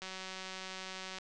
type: click train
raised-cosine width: 0.2 ms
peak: -26 dBFS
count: 220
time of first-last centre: 0.02-1.185 s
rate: 188 Hz
effects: resampled to 22050 Hz